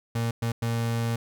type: tone bursts at uneven times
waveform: 35% pulse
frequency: 116 Hz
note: A#2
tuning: 8 cents flat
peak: -23 dBFS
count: 3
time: 0.15-0.31 / 0.42-0.52 / 0.62-1.16 s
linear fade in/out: 5 ms
effects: none